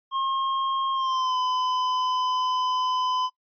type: tone with pitch glide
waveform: square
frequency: 1073 to 1012.8 Hz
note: C6 to B5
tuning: +43 to +43 cents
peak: -24 dBFS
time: 0.11-3.3 s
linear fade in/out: 50 ms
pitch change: -100 cents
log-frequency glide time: 0.93-1.37 s
effects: noise-tail reverb RT60 0.1 s tail -20 dB re dry + resampled to 11025 Hz